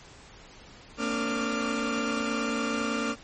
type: tone cluster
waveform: 30% pulse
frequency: 227.9 / 257.7 / 285.9 / 1188 / 1393 Hz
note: A#3 / C4 / D4 / D6 / F6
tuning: -39 / -26 / -46 / +20 / -5 cents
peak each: -28 / -35 / -30 / -33 / -32 dBFS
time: 0.97-3.16 s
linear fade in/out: 50 ms
effects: pink hiss -50 dBFS RMS until 3.23 s + MP3 32 kbps